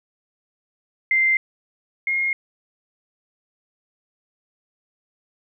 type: tone pair in turn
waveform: sine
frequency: 2087 / 2142 Hz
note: C7 / C7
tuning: -5 / +40 cents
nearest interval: unison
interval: 45 cents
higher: second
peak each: -15 / -19 dBFS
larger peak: first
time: 1.11-1.37 / 2.07-2.33 s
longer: neither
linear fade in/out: 2 ms
effects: none